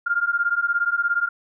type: beating tone pair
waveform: sine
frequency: 1395 / 1412 Hz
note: F6 / F6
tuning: -2 / +19 cents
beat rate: 17 Hz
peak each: -22 dBFS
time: 0.06-1.29 s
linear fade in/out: 10 ms
effects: none